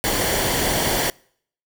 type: noise with comb filter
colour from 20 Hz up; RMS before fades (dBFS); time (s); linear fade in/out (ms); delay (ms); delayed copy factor
pink; -21; 0.04-1.1; 0; 0.78; -0.5
effects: noise-tail reverb RT60 0.6 s tail -26 dB re dry